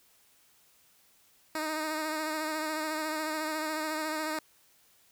10% pulse tone with vibrato, 310.9 Hz, D#4, 1 cent flat, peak -23 dBFS, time 1.55-4.39 s, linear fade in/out 2 ms, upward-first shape sine, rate 14 Hz, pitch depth 31 cents each way, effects white hiss -64 dBFS RMS until 5.11 s

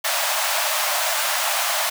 pink high-pass noise, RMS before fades -22 dBFS, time 0.04-1.9 s, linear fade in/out 10 ms, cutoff 580 Hz, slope 96 dB/octave, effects none

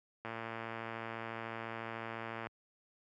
click train, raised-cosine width 0.5 ms, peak -26 dBFS, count 254, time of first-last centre 0.25-2.469 s, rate 114 Hz, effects high-pass 80 Hz 12 dB/octave

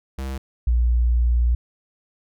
square / sine tone pair in turn, 66.5 / 59.58 Hz, C2 / A#1, +29 / +38 cents, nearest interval major second, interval 191 cents, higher first, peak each -27 / -15 dBFS, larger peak second, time 0.18-0.38 / 0.67-1.55 s, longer second, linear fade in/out 5 ms, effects none

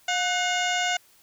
harmonic tone with a mistuned harmonic, 716 Hz, F5, 43 cents sharp, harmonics 1 / 2 / 3 / 4 / 5 / 6 / 7 / 8 / 9 / 10, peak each -27 / -29 / -30 / -30 / -35 / -42 / -43 / -41 / -37 / -37 dBFS, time 0.08-0.97 s, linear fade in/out 5 ms, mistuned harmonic 2, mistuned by +72 cents, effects white hiss -58 dBFS RMS until 1.22 s

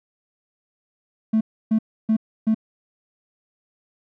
triangle tone bursts, 220 Hz, A3, in tune, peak -12 dBFS, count 4, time 1.33-2.546 s, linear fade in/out 10 ms, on 79 ms, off 300 ms, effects tanh soft clip ceiling -11 dBFS

